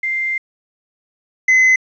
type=tone pair in turn; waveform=sine / triangle; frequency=2093 / 2040 Hz; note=C7 / C7; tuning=0 / -44 cents; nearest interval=unison; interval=44 cents; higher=first; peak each=-17 / -7 dBFS; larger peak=second; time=0.03-0.38 / 1.48-1.76 s; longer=first; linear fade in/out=5 ms; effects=resampled to 16000 Hz + 8-bit